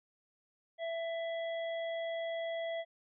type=harmonic tone; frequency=664 Hz; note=E5; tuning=12 cents sharp; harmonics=1 / 3 / 5; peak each=-35 / -45 / -49 dBFS; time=0.78-2.85 s; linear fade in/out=50 ms; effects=none